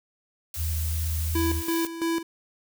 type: noise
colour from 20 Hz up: blue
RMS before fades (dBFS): -35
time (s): 0.54-1.87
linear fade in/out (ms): 2
type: tone with vibrato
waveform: sine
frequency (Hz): 80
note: D#2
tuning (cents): +49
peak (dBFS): -25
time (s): 0.56-1.63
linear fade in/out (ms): 50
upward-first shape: sine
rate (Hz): 2.8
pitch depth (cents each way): 14
type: tone with tremolo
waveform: square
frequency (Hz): 331.7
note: E4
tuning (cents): +11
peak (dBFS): -24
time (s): 1.35-2.23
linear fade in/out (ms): 5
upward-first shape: square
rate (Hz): 3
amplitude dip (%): 70
effects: none